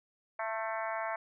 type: harmonic tone with a mistuned harmonic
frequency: 222.5 Hz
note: A3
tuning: 20 cents sharp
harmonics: 3 / 4 / 5 / 6 / 7 / 8 / 9 / 10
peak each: -37 / -39 / -41 / -43 / -44 / -45 / -46 / -47 dBFS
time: 0.39-1.16 s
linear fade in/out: 5 ms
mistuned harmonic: 5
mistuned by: -33 cents
effects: none